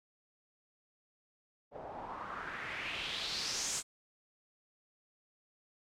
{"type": "noise with low-pass filter sweep", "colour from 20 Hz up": "white", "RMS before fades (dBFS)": -40, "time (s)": [1.71, 3.83], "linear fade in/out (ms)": 50, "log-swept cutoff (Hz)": [610, 7900], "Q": 3.2, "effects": []}